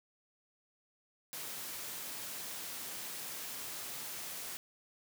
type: high-pass noise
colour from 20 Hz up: white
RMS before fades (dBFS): -43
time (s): 1.33-4.57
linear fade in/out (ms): 0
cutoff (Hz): 100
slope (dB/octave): 24
effects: none